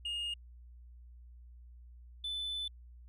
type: tone pair in turn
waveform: sine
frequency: 2845 / 3508 Hz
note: F7 / A7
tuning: +31 / -6 cents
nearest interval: major third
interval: 363 cents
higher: second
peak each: -32 / -33 dBFS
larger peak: first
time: 0.05-0.34 / 2.24-2.68 s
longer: second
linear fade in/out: 5 ms
effects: tanh soft clip ceiling -34 dBFS + added 60 Hz sine -51 dBFS peak until 3.08 s